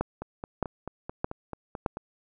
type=two click trains; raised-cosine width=1 ms; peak=-21 / -12 dBFS; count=9 / 4; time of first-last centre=0.22-1.971 / 0.01-1.862 s; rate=4.57 / 1.62 Hz; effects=none